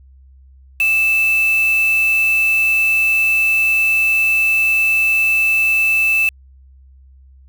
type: tone with quantisation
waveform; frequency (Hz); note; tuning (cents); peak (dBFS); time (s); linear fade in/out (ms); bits
sine; 2637; E7; 0; -12; 0.8-6.29; 2; 4
effects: added 66 Hz sine -42 dBFS peak until 7.48 s